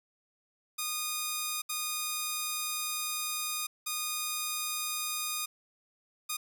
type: tone bursts at uneven times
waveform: 5% pulse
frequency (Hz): 1230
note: D#6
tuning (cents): -20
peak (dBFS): -20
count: 4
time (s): 0.78-1.62 / 1.69-3.67 / 3.86-5.46 / 6.29-6.37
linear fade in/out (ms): 10
effects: none